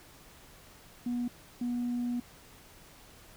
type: tone pair in turn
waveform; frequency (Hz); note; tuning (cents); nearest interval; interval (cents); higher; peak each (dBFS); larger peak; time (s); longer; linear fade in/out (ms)
sine; 242.6 / 242.6; B3 / B3; -31 / -31; unison; 0; neither; -28; neither; 1.06-1.28 / 1.61-2.2; second; 5
effects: tanh soft clip ceiling -27 dBFS + pink hiss -55 dBFS RMS until 3.36 s